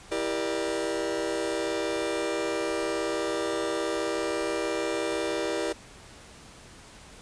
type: chord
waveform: 40% pulse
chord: E half-diminished seventh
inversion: none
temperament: just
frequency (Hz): 329.6 / 395.6 / 474.7 / 593.3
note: E4 / G4 / Bb4 / D5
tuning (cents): 0 / +16 / +31 / +18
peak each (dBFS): -32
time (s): 0.11-5.73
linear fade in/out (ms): 10
effects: pink hiss -49 dBFS RMS until 7.21 s + resampled to 22050 Hz